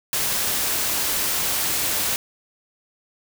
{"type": "noise", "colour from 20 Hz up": "white", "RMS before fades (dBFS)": -23, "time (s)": [0.13, 2.16], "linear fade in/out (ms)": 0, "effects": []}